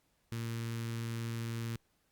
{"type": "tone with notch filter", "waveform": "sawtooth", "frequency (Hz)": 115.3, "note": "A#2", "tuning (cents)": -19, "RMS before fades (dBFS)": -38, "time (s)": [0.32, 1.76], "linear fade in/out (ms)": 0, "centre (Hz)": 680, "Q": 0.7, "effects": ["pink hiss -75 dBFS RMS until 2.11 s", "Opus 48 kbps"]}